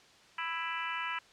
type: harmonic tone with a mistuned harmonic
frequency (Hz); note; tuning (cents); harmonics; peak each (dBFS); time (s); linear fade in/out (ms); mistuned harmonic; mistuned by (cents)
330.4; E4; +4; 3 / 4 / 5 / 6 / 7 / 8 / 9; -39 / -40 / -41 / -42 / -42 / -43 / -44; 0.38-1.19; 5; 7; +41
effects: white hiss -59 dBFS RMS until 1.32 s + low-pass 5000 Hz 12 dB/octave